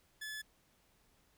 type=tone; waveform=sawtooth; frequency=1722 Hz; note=A6; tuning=38 cents flat; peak=-38 dBFS; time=0.21-0.42 s; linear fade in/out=10 ms; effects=pink hiss -71 dBFS RMS until 1.37 s